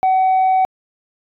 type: tone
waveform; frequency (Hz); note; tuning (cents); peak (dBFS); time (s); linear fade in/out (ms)
sine; 754; F#5; +32; -9; 0.03-0.65; 0
effects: tanh soft clip ceiling -10 dBFS